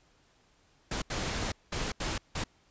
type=noise bursts at uneven times; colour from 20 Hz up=pink; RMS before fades=-33 dBFS; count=5; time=0.91-1.02 / 1.1-1.52 / 1.72-1.92 / 2-2.18 / 2.35-2.44 s; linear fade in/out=5 ms; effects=pink hiss -66 dBFS RMS until 2.7 s + resampled to 16000 Hz